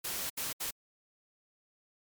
white noise bursts at uneven times, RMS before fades -36 dBFS, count 3, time 0.04-0.3 / 0.37-0.53 / 0.6-0.71 s, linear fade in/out 10 ms, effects MP3 96 kbps

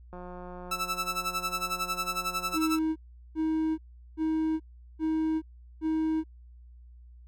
click train, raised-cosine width 1 ms, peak -30 dBFS, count 435, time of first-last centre 0.13-2.555 s, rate 179 Hz
sawtooth tone with tremolo, 1318.5 Hz, E6, in tune, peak -23 dBFS, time 0.71-2.79 s, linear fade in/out 5 ms, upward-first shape sine, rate 11 Hz, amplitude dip 85%
triangle tone bursts, 316.6 Hz, D#4, 30 cents sharp, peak -23 dBFS, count 5, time 2.53-6.24 s, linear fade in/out 50 ms, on 430 ms, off 390 ms
effects added 60 Hz sine -48 dBFS peak until 7.27 s

